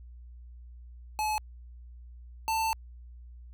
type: tone pair in turn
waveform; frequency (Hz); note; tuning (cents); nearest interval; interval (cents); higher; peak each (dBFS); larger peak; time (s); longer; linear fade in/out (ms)
square; 857 / 889.2; A5 / A5; -46 / +18; minor second; 64; second; -28 / -27; second; 1.19-1.38 / 2.48-2.73; second; 0
effects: added 60 Hz sine -45 dBFS peak until 3.53 s